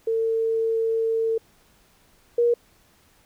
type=tone pair in turn; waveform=sine; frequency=450.7 / 474.7 Hz; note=A4 / A#4; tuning=+42 / +31 cents; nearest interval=minor second; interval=89 cents; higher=second; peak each=-20 / -16 dBFS; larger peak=second; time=0.07-1.38 / 2.38-2.54 s; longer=first; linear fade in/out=5 ms; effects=pink hiss -59 dBFS RMS until 3.25 s